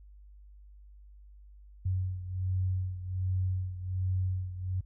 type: beating tone pair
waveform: sine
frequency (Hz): 92.5 / 93.8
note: F#2 / F#2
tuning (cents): 0 / +24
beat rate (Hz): 1.3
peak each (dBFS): -30 / -35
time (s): 1.85-4.81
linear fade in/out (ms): 10
effects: added 50 Hz sine -50 dBFS peak until 4.85 s